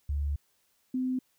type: tone pair in turn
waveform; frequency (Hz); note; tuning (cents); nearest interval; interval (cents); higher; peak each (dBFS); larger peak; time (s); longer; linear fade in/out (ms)
sine; 71.9 / 256.2; D2 / C4; -36 / -36; octave + minor seventh; 2200; second; -27; neither; 0.09-0.36 / 0.94-1.19; first; 5
effects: white hiss -71 dBFS RMS until 1.38 s